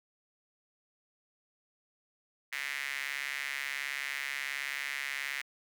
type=tone with high-pass filter; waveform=square; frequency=69.3 Hz; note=C#2; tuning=in tune; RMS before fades=-37 dBFS; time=2.52-5.42 s; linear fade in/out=10 ms; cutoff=2000 Hz; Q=4.5; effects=none